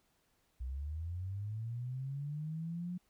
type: linear sweep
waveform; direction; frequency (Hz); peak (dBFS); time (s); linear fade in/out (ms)
sine; up; 60.5 to 181; -37; 0.6-2.98; 10
effects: pink hiss -75 dBFS RMS until 3.09 s